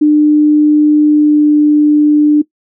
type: tone with pitch glide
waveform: sine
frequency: 300 to 298.3 Hz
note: D4 to D4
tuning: +37 to +27 cents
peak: -4 dBFS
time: 0.01-2.42 s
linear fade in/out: 10 ms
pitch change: -10 cents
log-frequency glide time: 1.07-1.48 s
effects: noise-tail reverb RT60 0.1 s tail -19 dB re dry